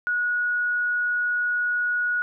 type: tone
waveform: sine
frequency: 1457 Hz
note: F#6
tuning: 27 cents flat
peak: -21 dBFS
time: 0.07-2.22 s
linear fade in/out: 0 ms
effects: none